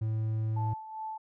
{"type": "tone", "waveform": "triangle", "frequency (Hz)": 110, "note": "A2", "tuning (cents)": 0, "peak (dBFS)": -26, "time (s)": [0.01, 0.74], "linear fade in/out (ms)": 10}
{"type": "tone with tremolo", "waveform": "sine", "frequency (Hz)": 875, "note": "A5", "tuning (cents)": -10, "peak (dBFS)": -34, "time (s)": [0.56, 1.18], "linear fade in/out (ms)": 10, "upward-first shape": "sine", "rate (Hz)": 2.5, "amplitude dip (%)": 60}
{"effects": []}